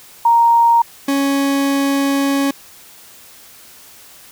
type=tone pair in turn; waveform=sine / 40% pulse; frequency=932.3 / 277.2 Hz; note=A#5 / C#4; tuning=0 / 0 cents; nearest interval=octave + major sixth; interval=2100 cents; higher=first; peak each=-8 / -13 dBFS; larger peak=first; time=0.25-0.82 / 1.08-2.51 s; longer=second; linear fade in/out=5 ms; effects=white hiss -42 dBFS RMS until 4.31 s